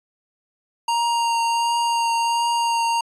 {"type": "tone with vibrato", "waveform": "square", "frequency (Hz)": 932.3, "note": "A#5", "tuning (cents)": 0, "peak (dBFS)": -19, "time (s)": [0.88, 3.01], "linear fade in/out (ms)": 5, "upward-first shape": "triangle", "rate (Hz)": 1.4, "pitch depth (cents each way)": 15, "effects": ["resampled to 22050 Hz"]}